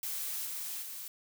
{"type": "noise with level steps", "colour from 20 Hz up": "blue", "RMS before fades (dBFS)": [-37, -39, -43], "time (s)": [0.03, 1.08], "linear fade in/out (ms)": 2, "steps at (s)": [0.45, 0.82], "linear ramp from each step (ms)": 5, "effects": []}